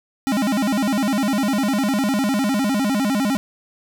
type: tone with vibrato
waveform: square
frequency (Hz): 236.1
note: A#3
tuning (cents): +22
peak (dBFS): -18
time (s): 0.27-3.37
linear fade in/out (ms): 0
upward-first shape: square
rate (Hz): 9.9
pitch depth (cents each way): 240
effects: none

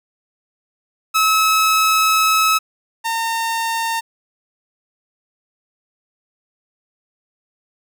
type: tone pair in turn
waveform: sawtooth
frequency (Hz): 1292 / 911.9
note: E6 / A#5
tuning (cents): -35 / -38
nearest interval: tritone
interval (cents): 603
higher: first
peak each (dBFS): -9 / -15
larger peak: first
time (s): 1.14-2.59 / 3.04-4.01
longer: first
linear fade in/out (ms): 20
effects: none

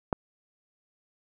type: click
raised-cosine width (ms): 1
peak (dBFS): -11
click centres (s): 0.128
effects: none

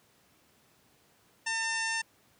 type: harmonic tone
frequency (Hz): 901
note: A5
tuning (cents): +41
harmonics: 1 / 2 / 3 / 4 / 5 / 6 / 7 / 8 / 9 / 10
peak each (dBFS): -38 / -32 / -37 / -45 / -47 / -39 / -42 / -46 / -48 / -44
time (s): 1.46-2.02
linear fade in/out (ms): 10
effects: pink hiss -65 dBFS RMS until 2.39 s + high-pass 100 Hz 12 dB/octave

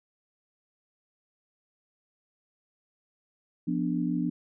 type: chord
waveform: sine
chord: B diminished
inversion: second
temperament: equal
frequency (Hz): 174.61 / 246.9 / 293.7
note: F3 / B3 / D4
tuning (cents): 0 / 0 / 0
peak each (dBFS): -30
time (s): 3.67-4.3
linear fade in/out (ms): 10
effects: none

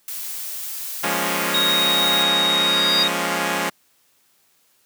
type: noise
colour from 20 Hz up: blue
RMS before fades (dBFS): -30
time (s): 0.08-2.23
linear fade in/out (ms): 2
type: chord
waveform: 5% pulse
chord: Bb minor seventh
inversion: second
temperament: equal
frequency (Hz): 174.61 / 207.7 / 233.1 / 277.2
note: F3 / Ab3 / Bb3 / Db4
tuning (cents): 0 / 0 / 0 / 0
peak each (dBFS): -14 / -15 / -20 / -14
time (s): 1.03-3.7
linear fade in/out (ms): 10
type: tone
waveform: sine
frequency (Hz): 3754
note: A#7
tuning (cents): +11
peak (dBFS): -17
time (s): 1.54-3.08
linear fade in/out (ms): 5
type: tone with exponential growth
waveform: triangle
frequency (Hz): 4801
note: D8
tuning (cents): +37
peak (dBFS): -16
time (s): 2.38-3.03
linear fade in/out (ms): 1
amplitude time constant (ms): 140
effects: white hiss -61 dBFS RMS until 4.85 s + high-pass 100 Hz 12 dB/octave

